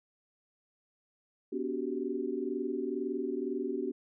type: chord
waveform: sine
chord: G major seventh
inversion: first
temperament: equal with one note detuned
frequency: 246.9 / 286.3 / 370 / 392 Hz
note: B3 / D4 / F#4 / G4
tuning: 0 / -44 / 0 / 0 cents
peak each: -38 / -37 / -36 / -37 dBFS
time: 1.52-3.92 s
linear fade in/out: 10 ms
effects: none